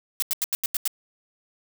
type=noise bursts; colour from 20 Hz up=blue; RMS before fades=-24 dBFS; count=7; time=0.2-0.877 s; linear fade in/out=0 ms; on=23 ms; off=86 ms; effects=none